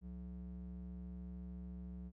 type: ring-modulated tone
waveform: triangle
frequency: 123.47 Hz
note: B2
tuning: in tune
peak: -40 dBFS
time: 0.01-2.12 s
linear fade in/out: 50 ms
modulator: 56.9 Hz
effects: none